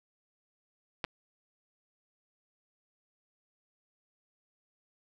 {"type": "clicks", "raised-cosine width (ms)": 0.3, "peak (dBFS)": [-16, -21], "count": 2, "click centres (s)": [1.042, 1.048], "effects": ["9-bit"]}